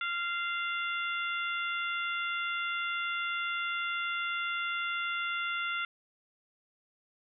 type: harmonic tone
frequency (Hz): 693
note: F5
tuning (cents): -14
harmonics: 2 / 3 / 4 / 5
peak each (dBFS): -33 / -37 / -39 / -41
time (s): 0.01-5.85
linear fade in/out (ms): 2
effects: none